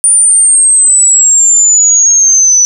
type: exponential sweep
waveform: sine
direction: down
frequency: 9370 to 5940 Hz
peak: -3 dBFS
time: 0.04-2.65 s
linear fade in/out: 0 ms
effects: none